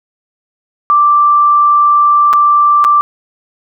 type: tone with dropouts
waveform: sine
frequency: 1174.7 Hz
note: D6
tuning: in tune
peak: -5 dBFS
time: 0.9-3.01 s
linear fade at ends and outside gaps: 0 ms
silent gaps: 2.33-2.335 / 2.842-2.848 s
effects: none